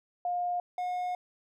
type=tone pair in turn; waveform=sine / triangle; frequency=710 / 721.6 Hz; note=F5 / F#5; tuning=+28 / -44 cents; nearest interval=unison; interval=28 cents; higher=second; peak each=-28 dBFS; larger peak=neither; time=0.25-0.6 / 0.78-1.15 s; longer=second; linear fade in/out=2 ms; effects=none